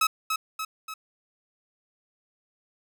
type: tone with echo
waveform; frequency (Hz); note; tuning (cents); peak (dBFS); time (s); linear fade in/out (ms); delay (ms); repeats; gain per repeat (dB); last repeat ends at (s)
sawtooth; 1287; E6; -42; -16; 0.01-0.07; 5; 290; 3; -5; 0.94
effects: none